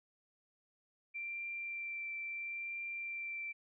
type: tone with vibrato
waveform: sine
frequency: 2355 Hz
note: D7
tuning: 4 cents sharp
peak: -39 dBFS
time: 1.14-3.53 s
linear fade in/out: 20 ms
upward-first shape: triangle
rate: 0.74 Hz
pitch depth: 12 cents each way
effects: none